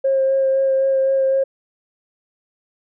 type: tone with vibrato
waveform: sine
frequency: 536 Hz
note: C5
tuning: 42 cents sharp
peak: -13 dBFS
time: 0.04-1.44 s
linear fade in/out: 10 ms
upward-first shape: sine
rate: 3.9 Hz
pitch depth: 13 cents each way
effects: tanh soft clip ceiling -9 dBFS